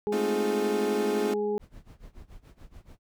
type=harmonic tone; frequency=208.2 Hz; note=G#3; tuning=5 cents sharp; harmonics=1 / 2 / 4; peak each=-34 / -26 / -38 dBFS; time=0.07-1.58 s; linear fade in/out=0 ms
type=chord; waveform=35% pulse; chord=F dominant seventh; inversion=first; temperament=equal with one note detuned; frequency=220 / 261.6 / 311.1 / 353.1 Hz; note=A3 / C4 / Eb4 / F4; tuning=0 / 0 / 0 / +19 cents; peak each=-33 dBFS; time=0.12-1.34 s; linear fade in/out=5 ms
type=noise with tremolo; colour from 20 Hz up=brown; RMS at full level=-45 dBFS; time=1.59-2.99 s; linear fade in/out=50 ms; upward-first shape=sine; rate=7 Hz; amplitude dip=90%
effects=none